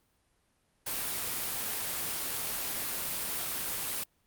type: noise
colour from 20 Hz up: white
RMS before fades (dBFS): -34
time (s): 0.86-4.04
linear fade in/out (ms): 10
effects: pink hiss -72 dBFS RMS until 4.26 s + Opus 32 kbps